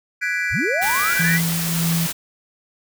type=chord; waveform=triangle; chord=G# half-diminished seventh; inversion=third; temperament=equal with one note detuned; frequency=1486 / 1661.2 / 1975.5 / 2349 Hz; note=F#6 / G#6 / B6 / D7; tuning=+7 / 0 / 0 / 0 cents; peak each=-24 dBFS; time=0.21-1.38 s; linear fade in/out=20 ms
type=linear sweep; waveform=sine; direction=up; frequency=32.7 to 2084 Hz; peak=-21 dBFS; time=0.5-1.42 s; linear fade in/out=50 ms
type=noise; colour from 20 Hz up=white; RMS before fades=-25 dBFS; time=0.81-2.13 s; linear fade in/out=20 ms
type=tone with tremolo; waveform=sine; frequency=167 Hz; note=E3; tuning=23 cents sharp; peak=-17 dBFS; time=1.19-2.07 s; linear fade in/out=10 ms; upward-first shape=triangle; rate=1.7 Hz; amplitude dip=55%
effects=none